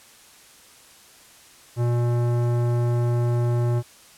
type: tone with tanh clipping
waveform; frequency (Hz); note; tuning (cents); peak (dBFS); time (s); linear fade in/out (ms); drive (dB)
sine; 120; B2; -49; -21; 1.76-3.83; 50; 17
effects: white hiss -50 dBFS RMS until 4.17 s + low-pass 11000 Hz 12 dB/octave